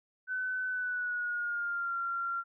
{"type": "tone with pitch glide", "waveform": "sine", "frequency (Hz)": [1511, 1377.6], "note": ["F#6", "F6"], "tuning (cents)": [36, -24], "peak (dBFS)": -31, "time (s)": [0.27, 2.44], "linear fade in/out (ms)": 50, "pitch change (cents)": -160, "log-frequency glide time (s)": [0.68, 1.95], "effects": []}